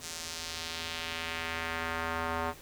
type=tone with band-pass filter sweep; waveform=square; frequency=82.41 Hz; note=E2; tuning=in tune; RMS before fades=-36 dBFS; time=0-2.54 s; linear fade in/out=50 ms; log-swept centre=7100 to 990 Hz; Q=1.3; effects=pink hiss -51 dBFS RMS until 2.61 s